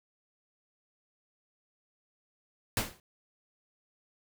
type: noise with exponential decay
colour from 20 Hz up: pink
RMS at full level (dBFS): -26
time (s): 2.77-3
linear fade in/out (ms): 1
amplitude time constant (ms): 49
effects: none